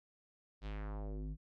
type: tone with low-pass filter sweep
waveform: square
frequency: 51.7 Hz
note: G#1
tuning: 7 cents flat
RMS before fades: -42 dBFS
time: 0.61-1.37 s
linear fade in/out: 50 ms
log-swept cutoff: 4400 to 160 Hz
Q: 1.8
effects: none